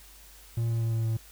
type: tone with pitch steps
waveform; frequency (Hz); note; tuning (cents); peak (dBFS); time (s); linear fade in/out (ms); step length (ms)
triangle; 115.9 / 114.97 / 114.04 / 113.12 / 112.21; A#2 / A#2 / A#2 / A2 / A2; -10 / -23 / -38 / +48 / +34; -23; 0.57-1.17; 5; 120
effects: added 50 Hz sine -53 dBFS peak until 1.31 s + white hiss -53 dBFS RMS until 1.31 s